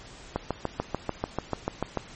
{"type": "click train", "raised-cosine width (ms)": 1, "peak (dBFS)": -12, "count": 12, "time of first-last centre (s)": [0.36, 1.973], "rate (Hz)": 6.82, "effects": ["pink hiss -47 dBFS RMS until 2.15 s", "MP3 32 kbps"]}